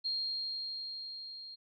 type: tone with level ramp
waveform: sine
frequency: 4224 Hz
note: C8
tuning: 16 cents sharp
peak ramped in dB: -31 to -45 dBFS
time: 0.04-1.56 s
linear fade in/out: 20 ms
effects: none